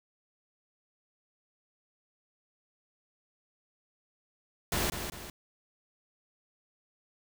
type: noise with echo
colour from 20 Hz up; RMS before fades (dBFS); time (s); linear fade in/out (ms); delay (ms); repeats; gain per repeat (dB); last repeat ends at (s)
pink; -30; 4.72-4.9; 2; 200; 2; -7; 5.3
effects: none